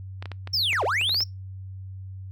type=clicks; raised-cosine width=0.3 ms; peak=-20 dBFS; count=9; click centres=0.225 / 0.257 / 0.317 / 0.474 / 0.731 / 1.013 / 1.094 / 1.145 / 1.206 s
type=linear two-way sweep; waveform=triangle; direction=down then up; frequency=5588 to 362.6 to 5588 Hz; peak=-20 dBFS; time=0.53-1.24 s; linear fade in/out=10 ms; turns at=0.84 s
effects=noise-tail reverb RT60 0.2 s tail -25 dB re dry + added 95 Hz sine -35 dBFS peak until 2.31 s